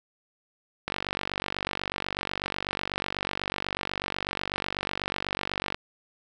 click train, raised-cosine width 0.3 ms, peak -12 dBFS, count 235, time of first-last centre 0.88-5.745 s, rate 48.1 Hz, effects none

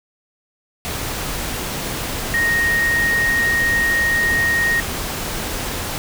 sine tone in noise, 1864.7 Hz, A#6, in tune, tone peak -15 dBFS, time 2.34-4.8 s, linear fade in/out 0 ms, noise pink, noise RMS -25 dBFS, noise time 0.85-5.98 s, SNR +7 dB, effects none

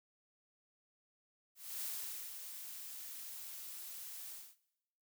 blue noise with ADSR envelope, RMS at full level -41 dBFS, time 1.55-4.56 s, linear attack 270 ms, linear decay 490 ms, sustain -7 dB, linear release 240 ms, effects noise-tail reverb RT60 0.9 s tail -20 dB re dry

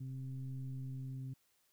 sine tone with frequency modulation, 131.6 Hz, C3, 10 cents sharp, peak -40 dBFS, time 0-1.34 s, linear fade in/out 10 ms, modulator 132 Hz, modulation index 0.54, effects white hiss -75 dBFS RMS until 1.72 s

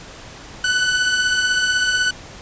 sawtooth beating tone pair, 1480 / 1496 Hz, F#6 / F#6, 0 / +19 cents, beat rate 16 Hz, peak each -21 / -13 dBFS, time 0.64-2.11 s, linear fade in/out 5 ms, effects pink hiss -38 dBFS RMS until 2.41 s + resampled to 16000 Hz

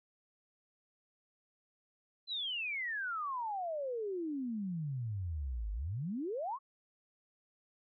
sine exponential two-way sweep, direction down then up, 4120 to 49 to 1152 Hz, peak -35 dBFS, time 2.27-6.59 s, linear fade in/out 50 ms, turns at 5.72 s, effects none

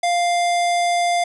square tone, 698.5 Hz, F5, in tune, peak -17 dBFS, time 0.03-1.24 s, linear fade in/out 5 ms, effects resampled to 24000 Hz + 9-bit

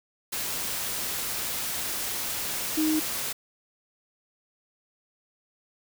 sine tone in noise, 311.1 Hz, D#4, in tune, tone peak -22 dBFS, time 2.77-3 s, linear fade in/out 10 ms, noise white, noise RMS -31 dBFS, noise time 0.32-3.33 s, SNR +6 dB, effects none

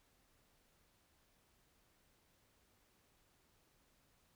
silence, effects pink hiss -74 dBFS RMS until 4.35 s

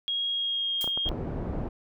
sine tone with pitch glide, 3281 to 3240 Hz, G#7 to G#7, -22 to -43 cents, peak -26 dBFS, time 0.08-1.09 s, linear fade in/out 0 ms, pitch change -21 cents, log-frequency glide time 0.29-0.72 s
blue noise with exponential decay, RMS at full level -33 dBFS, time 0.81-0.95 s, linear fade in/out 1 ms, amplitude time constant 30 ms
clicks, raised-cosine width 1 ms, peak -22 dBFS, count 4, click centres 0.843 / 0.876 / 0.975 / 1.116 s
pink low-pass noise, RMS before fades -32 dBFS, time 1.05-1.69 s, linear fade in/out 10 ms, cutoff 570 Hz, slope 12 dB/octave
effects none

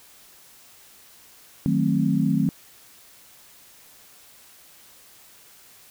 sine chord, D# diminished seventh, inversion none, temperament equal with one note detuned, 155.56 / 185 / 220 / 264.5 Hz, D#3 / F#3 / A3 / C4, 0 / 0 / 0 / +19 cents, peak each -24 dBFS, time 1.66-2.49 s, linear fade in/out 0 ms, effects white hiss -51 dBFS RMS until 5.9 s

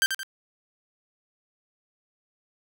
sawtooth tone with echo, 1568 Hz, G6, in tune, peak -15 dBFS, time 0.02-0.06 s, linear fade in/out 0 ms, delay 86 ms, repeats 2, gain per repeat -7 dB, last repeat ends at 0.232 s, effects none

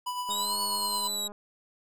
square tone with tremolo, 990 Hz, B5, 4 cents sharp, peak -30 dBFS, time 0.06-1.08 s, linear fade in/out 10 ms, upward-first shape sine, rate 9.2 Hz, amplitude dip 45%
click train, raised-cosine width 1 ms, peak -32 dBFS, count 213, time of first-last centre 0.29-1.319 s, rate 206 Hz
25% pulse exponential two-way sweep, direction up then down, 3700 to 4420 to 3837 Hz, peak -25 dBFS, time 0.3-1.28 s, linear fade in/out 10 ms, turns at 0.61 s
effects none

